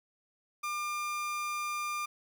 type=tone; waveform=30% pulse; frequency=1200 Hz; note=D6; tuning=37 cents sharp; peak=-30 dBFS; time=0.63-2.06 s; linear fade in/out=10 ms; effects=10-bit